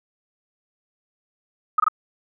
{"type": "tone bursts", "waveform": "sine", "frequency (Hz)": 1258, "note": "D#6", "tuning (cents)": 19, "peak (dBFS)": -13, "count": 3, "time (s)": [1.78, 1.884], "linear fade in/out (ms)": 5, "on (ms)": 20, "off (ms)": 22, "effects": []}